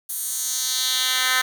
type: tone with high-pass filter sweep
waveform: 10% pulse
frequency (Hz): 256.5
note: C4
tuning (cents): -34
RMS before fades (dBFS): -23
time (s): 0.09-1.42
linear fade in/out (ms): 10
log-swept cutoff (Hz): 11000 to 1800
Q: 1.6
effects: none

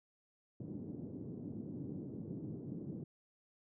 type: band-pass noise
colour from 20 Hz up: white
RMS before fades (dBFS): -45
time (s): 0.6-3.04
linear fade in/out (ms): 5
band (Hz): 110 to 310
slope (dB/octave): 24
effects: none

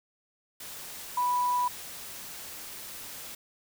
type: tone in noise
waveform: sine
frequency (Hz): 986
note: B5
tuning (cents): -3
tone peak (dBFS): -24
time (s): 1.17-1.68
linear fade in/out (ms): 5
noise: white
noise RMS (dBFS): -42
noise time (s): 0.6-3.35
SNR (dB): +15
effects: none

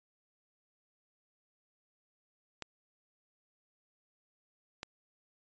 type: clicks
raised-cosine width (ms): 0.2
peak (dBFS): -22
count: 2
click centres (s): 2.623 / 4.831
effects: resampled to 16000 Hz

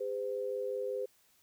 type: tone pair together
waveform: sine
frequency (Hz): 405 / 510.3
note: G#4 / C5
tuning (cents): -43 / -43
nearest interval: major third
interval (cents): 400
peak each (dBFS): -37 / -35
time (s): 0-1.06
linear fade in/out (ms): 10
effects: white hiss -68 dBFS RMS until 1.42 s

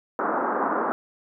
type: band-pass noise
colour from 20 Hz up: white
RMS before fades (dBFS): -25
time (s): 0.19-0.92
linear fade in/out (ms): 0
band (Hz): 210 to 1400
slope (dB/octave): 48
effects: none

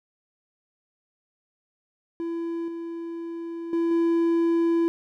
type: tone with level steps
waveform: triangle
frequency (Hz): 335.2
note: E4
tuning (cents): +29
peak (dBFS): -25 / -29 / -19 / -17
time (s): 2.2-4.88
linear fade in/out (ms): 0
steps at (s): 2.68 / 3.73 / 3.91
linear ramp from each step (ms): 2
effects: none

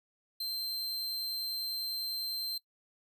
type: tone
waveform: 45% pulse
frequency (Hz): 4130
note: C8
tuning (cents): -23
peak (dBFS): -33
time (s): 0.4-2.58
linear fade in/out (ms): 5
effects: noise-tail reverb RT60 0.1 s tail -20 dB re dry

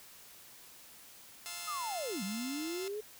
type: chord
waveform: 5% pulse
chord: F major seventh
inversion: none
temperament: just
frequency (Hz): 698.5 / 873.1 / 1047.7 / 1309.6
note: F5 / A5 / C6 / E6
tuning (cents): 0 / -14 / +2 / -12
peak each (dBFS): -35 / -39 / -38 / -36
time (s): 1.46-2.88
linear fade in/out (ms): 0
type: linear two-way sweep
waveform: sine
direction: down then up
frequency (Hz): 1288 to 183.4 to 434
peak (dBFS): -36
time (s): 1.67-3.01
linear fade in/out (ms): 10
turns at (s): 2.23
effects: white hiss -55 dBFS RMS until 3.19 s

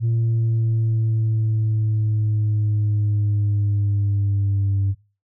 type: exponential sweep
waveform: sine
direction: down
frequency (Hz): 115.6 to 98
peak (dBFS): -15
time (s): 0-4.95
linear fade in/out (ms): 50
effects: noise-tail reverb RT60 0.3 s tail -19 dB re dry + tanh soft clip ceiling -15 dBFS

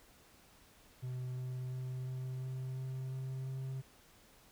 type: tone with pitch steps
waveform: triangle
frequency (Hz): 126.6 / 127.41 / 128.22 / 129.04 / 129.86 / 130.69 / 131.52 / 132.36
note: B2 / C3 / C3 / C3 / C3 / C3 / C3 / C3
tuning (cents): +43 / -46 / -35 / -24 / -13 / -2 / +9 / +20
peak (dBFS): -36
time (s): 1.02-3.82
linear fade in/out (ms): 20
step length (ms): 350
effects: pink hiss -63 dBFS RMS until 4.51 s

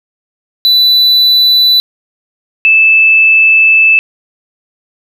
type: tone pair in turn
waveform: triangle / sine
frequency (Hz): 3980 / 2628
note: B7 / E7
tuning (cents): +13 / -6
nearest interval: perfect fifth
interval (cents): 719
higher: first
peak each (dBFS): -3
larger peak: neither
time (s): 0.65-1.8 / 2.65-3.99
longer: second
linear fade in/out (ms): 0
effects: none

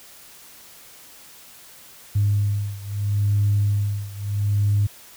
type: beating tone pair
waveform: sine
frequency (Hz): 102 / 102.76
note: G#2 / G#2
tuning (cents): -31 / -18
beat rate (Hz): 0.76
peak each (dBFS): -20 / -22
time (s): 2.15-4.87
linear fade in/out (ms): 10
effects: tanh soft clip ceiling -11 dBFS + white hiss -46 dBFS RMS until 5.16 s

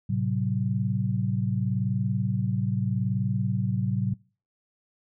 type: chord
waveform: sine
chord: F# diminished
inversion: first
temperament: equal with one note detuned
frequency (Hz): 110 / 130.81 / 188.56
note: A2 / C3 / F#3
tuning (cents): 0 / 0 / +33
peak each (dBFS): -27 / -28 / -28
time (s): 0.09-4.14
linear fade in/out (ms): 10
effects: noise-tail reverb RT60 0.4 s tail -25 dB re dry

